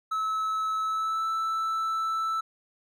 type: tone with pitch glide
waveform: triangle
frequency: 1298 to 1320.7 Hz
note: E6 to E6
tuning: -27 to +3 cents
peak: -24 dBFS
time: 0.11-2.41 s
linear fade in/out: 10 ms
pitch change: +30 cents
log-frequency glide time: 0.83-1.28 s
effects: none